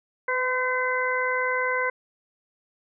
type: harmonic tone with a mistuned harmonic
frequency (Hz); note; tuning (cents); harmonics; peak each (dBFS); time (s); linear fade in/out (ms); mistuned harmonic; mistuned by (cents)
510; C5; -44; 1 / 2 / 3 / 4; -28 / -28 / -28 / -28; 0.28-1.9; 5; 1; -17
effects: none